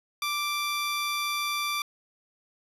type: tone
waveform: 15% pulse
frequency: 1174.7 Hz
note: D6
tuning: in tune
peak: -21 dBFS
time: 0.22-1.82 s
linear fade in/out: 2 ms
effects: resampled to 32000 Hz